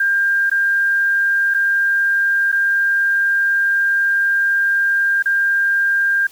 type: tone with dropouts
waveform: sine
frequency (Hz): 1598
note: G6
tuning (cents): +33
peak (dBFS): -13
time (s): 0-6.27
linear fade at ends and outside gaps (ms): 5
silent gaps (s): 0.498-0.514 / 1.54-1.545 / 2.518-2.525 / 5.225-5.257
effects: white hiss -46 dBFS RMS until 6.31 s